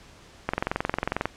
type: click train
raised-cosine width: 0.5 ms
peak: -9 dBFS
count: 18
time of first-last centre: 0.49-1.256 s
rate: 22.2 Hz
effects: pink hiss -51 dBFS RMS until 1.36 s + low-pass 7000 Hz 12 dB/octave